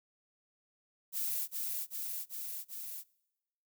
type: noise with echo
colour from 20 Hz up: violet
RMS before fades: -35 dBFS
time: 1.12-1.48 s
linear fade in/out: 50 ms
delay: 390 ms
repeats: 4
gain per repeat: -2 dB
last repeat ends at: 3.04 s
effects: noise-tail reverb RT60 1.0 s tail -25 dB re dry